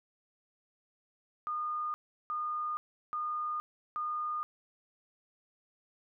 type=tone bursts; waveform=sine; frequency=1221 Hz; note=D#6; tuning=33 cents flat; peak=-32 dBFS; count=4; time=1.47-4.43 s; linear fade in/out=0 ms; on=470 ms; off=360 ms; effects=none